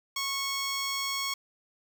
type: tone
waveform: 10% pulse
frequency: 1100 Hz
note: C#6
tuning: 14 cents flat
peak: -21 dBFS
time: 0.16-1.34 s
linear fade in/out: 5 ms
effects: none